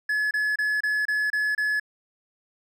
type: tone bursts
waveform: triangle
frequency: 1706 Hz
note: G#6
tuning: 46 cents sharp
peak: -20 dBFS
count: 7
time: 0.09-1.798 s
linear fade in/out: 5 ms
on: 220 ms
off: 28 ms
effects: none